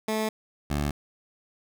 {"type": "tone pair in turn", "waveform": "15% pulse", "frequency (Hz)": [217.7, 72.81], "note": ["A3", "D2"], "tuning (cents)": [-18, -14], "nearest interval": "octave + perfect fifth", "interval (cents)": 1896, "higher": "first", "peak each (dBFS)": -19, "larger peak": "neither", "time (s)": [[0.08, 0.29], [0.7, 0.91]], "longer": "neither", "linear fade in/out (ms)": 5, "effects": []}